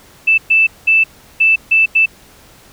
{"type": "tone bursts at uneven times", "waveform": "sine", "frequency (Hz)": 2643, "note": "E7", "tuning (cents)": 4, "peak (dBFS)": -7, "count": 6, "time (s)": [[0.27, 0.38], [0.5, 0.67], [0.87, 1.04], [1.4, 1.56], [1.71, 1.86], [1.95, 2.06]], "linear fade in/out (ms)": 10, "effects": ["pink hiss -44 dBFS RMS until 2.72 s"]}